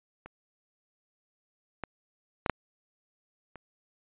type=clicks; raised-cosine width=0.5 ms; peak=-29 / -19 / -13 / -9 / -29 dBFS; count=5; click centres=0.26 / 1.837 / 2.462 / 2.497 / 3.557 s; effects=resampled to 8000 Hz